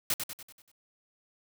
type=noise with echo; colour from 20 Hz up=white; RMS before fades=-28 dBFS; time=0.1-0.14 s; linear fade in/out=2 ms; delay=96 ms; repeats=6; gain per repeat=-6 dB; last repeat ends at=0.716 s; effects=none